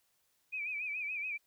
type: tone with vibrato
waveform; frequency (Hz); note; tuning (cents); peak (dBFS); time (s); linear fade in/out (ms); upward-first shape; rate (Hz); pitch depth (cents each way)
sine; 2418; D7; +50; -35; 0.52-1.38; 20; sine; 7; 96
effects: white hiss -75 dBFS RMS until 1.46 s